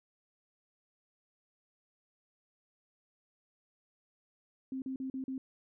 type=tone bursts; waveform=sine; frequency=263.5 Hz; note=C4; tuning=12 cents sharp; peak=-35 dBFS; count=5; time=4.72-5.38 s; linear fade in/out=2 ms; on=100 ms; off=40 ms; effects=none